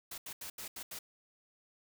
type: noise bursts at uneven times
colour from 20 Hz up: white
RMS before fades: -44 dBFS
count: 6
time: 0.11-0.18 / 0.26-0.33 / 0.41-0.5 / 0.58-0.68 / 0.76-0.83 / 0.91-0.99 s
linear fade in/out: 5 ms
effects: none